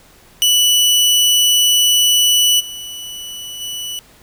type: tone with level steps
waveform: sawtooth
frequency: 2960 Hz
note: F#7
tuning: in tune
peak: -7 / -24 / -20 dBFS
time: 0.42-3.99 s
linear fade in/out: 0 ms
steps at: 2.59 / 3.6 s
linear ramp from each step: 20 ms
effects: pink hiss -47 dBFS RMS until 4.22 s